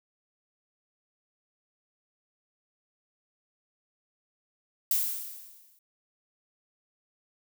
violet noise with exponential decay, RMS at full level -24 dBFS, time 4.91-5.79 s, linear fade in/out 2 ms, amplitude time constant 190 ms, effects none

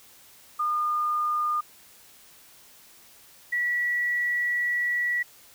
sine tone pair in turn, 1215 / 1940.4 Hz, D#6 / B6, -42 / -31 cents, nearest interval minor sixth, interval 811 cents, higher second, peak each -23 dBFS, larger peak neither, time 0.59-1.61 / 3.52-5.23 s, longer second, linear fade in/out 10 ms, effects white hiss -53 dBFS RMS until 5.54 s

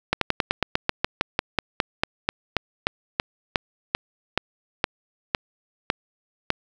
slowing click train, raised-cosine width 0.3 ms, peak -3 dBFS, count 25, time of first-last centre 0.13-6.504 s, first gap 83 ms, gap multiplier 1.09, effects 7-bit

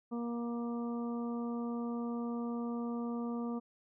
harmonic tone, 236.3 Hz, A#3, 24 cents sharp, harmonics 1 / 2 / 3 / 4 / 5, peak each -35 / -43 / -49 / -51 / -49 dBFS, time 0.11-3.6 s, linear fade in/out 20 ms, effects none

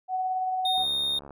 sine tone with tremolo, 746 Hz, F#5, 14 cents sharp, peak -24 dBFS, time 0.08-0.86 s, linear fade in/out 50 ms, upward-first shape sine, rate 18 Hz, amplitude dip 25%
triangle tone, 3682 Hz, A#7, 22 cents flat, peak -23 dBFS, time 0.65-1.19 s, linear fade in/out 5 ms
click train, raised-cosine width 1 ms, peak -30 dBFS, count 38, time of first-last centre 0.78-1.307 s, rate 70.2 Hz
effects none

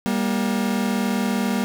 40% pulse tone pair together, 197.5 / 237.5 Hz, G3 / A#3, +13 / +33 cents, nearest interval minor third, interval 320 cents, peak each -22 dBFS, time 0.06-1.64 s, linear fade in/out 0 ms, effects none

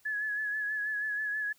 sine tone with vibrato, 1700 Hz, G#6, 40 cents sharp, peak -30 dBFS, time 0.05-1.53 s, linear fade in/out 10 ms, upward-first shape sine, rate 6.2 Hz, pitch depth 38 cents each way, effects white hiss -65 dBFS RMS until 1.58 s

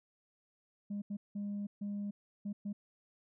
sine tone bursts at uneven times, 203.6 Hz, G#3, 34 cents flat, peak -34 dBFS, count 6, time 0.9-1.02 / 1.1-1.17 / 1.35-1.67 / 1.81-2.11 / 2.45-2.53 / 2.65-2.73 s, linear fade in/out 10 ms, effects tanh soft clip ceiling -34 dBFS

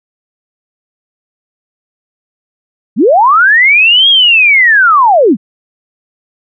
sine linear two-way sweep, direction up then down, 164.81 to 3315 to 164.81 Hz, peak -3 dBFS, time 2.96-5.37 s, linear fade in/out 50 ms, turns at 4.09 s, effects none

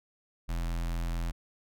square tone with notch filter, 42.22 Hz, E1, 42 cents sharp, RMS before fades -32 dBFS, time 0.48-1.32 s, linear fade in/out 20 ms, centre 420 Hz, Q 1.7, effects none

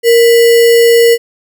sine tone with sample-and-hold, 466.4 Hz, A#4, 1 cent sharp, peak -3 dBFS, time 0.03-1.18 s, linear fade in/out 50 ms, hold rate 2450 Hz, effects none

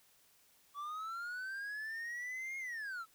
triangle linear two-way sweep, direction up then down, 1135 to 2155 to 1281 Hz, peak -38 dBFS, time 0.74-3.06 s, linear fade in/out 50 ms, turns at 2.58 s, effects white hiss -68 dBFS RMS until 3.14 s

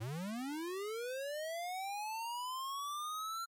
square linear sweep, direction up, 103.4 to 1368 Hz, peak -39 dBFS, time 0-3.46 s, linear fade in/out 20 ms, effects MP3 64 kbps

